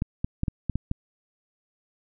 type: clicks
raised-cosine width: 5 ms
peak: -13 dBFS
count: 7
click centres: 0.021 / 0.245 / 0.434 / 0.482 / 0.697 / 0.756 / 0.914 s
effects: none